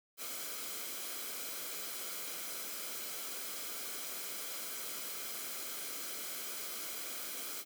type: noise with comb filter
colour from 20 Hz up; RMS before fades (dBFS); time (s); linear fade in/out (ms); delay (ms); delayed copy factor
white; -42; 0.17-7.65; 50; 1.1; -0.5
effects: high-pass 200 Hz 12 dB/octave

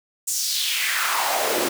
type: noise with high-pass filter sweep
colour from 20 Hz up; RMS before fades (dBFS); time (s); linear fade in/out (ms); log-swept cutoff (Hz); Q
pink; -23; 0.27-1.69; 10; 7600 to 320; 2.7
effects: none

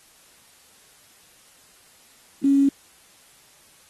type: tone with quantisation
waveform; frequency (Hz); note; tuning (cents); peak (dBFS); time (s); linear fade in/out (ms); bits
sine; 277.2; C#4; 0; -14; 2.44-2.69; 5; 7
effects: white hiss -54 dBFS RMS until 3.89 s + AAC 32 kbps

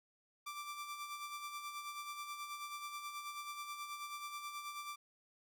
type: tone with tremolo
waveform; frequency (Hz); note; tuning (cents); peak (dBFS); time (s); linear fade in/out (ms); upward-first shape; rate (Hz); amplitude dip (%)
sawtooth; 1174.7; D6; 0; -38; 0.46-4.96; 10; sine; 9.3; 50
effects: none

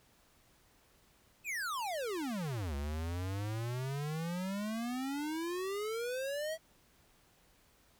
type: exponential two-way sweep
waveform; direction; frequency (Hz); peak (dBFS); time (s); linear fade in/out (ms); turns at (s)
square; down then up; 2637 to 69.3 to 655; -36; 1.44-6.58; 50; 2.75
effects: pink hiss -67 dBFS RMS until 7.99 s

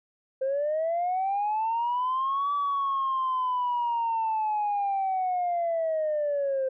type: linear two-way sweep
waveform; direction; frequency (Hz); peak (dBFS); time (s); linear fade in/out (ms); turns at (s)
sine; up then down; 521 to 1153 to 521; -23; 0.41-6.69; 10; 2.53
effects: tanh soft clip ceiling -21 dBFS

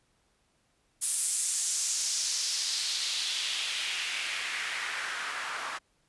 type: noise with band-pass filter sweep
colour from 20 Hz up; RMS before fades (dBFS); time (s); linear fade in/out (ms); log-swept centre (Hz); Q
white; -32; 1.01-5.79; 20; 9700 to 1200; 2
effects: pink hiss -71 dBFS RMS until 6.08 s + resampled to 24000 Hz

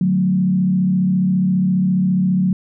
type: tone with frequency modulation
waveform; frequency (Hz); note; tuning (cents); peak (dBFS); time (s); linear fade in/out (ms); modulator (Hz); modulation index
sine; 185; F#3; 0; -13; 0.01-2.53; 2; 34.7; 0.67
effects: none

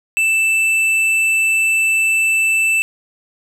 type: tone with hard clipping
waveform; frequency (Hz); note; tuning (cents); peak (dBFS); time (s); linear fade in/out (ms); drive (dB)
sine; 2649; E7; +8; -14; 0.17-2.82; 0; 7
effects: none

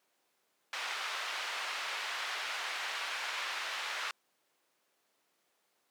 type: band-pass noise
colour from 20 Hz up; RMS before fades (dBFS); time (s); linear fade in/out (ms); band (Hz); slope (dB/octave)
pink; -38; 0.73-4.11; 2; 1200 to 3600; 12
effects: pink hiss -75 dBFS RMS until 5.9 s + high-pass 400 Hz 12 dB/octave

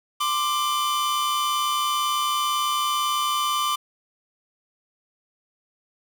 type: tone cluster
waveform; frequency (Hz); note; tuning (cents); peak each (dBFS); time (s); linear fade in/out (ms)
45% pulse; 1044 / 1182 / 3014; C6 / D6 / F#7; -4 / +11 / +31; -30 / -23 / -29; 0.2-3.76; 10
effects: 9-bit

